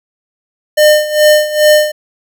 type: tone with tremolo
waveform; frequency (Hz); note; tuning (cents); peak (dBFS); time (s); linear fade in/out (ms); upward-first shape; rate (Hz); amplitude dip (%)
square; 605; D#5; -49; -4; 0.77-1.92; 10; sine; 2.4; 80
effects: none